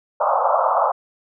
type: band-pass noise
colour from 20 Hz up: pink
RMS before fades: -18 dBFS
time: 0.2-0.92 s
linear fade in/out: 10 ms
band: 530 to 1300 Hz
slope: 96 dB/octave
effects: none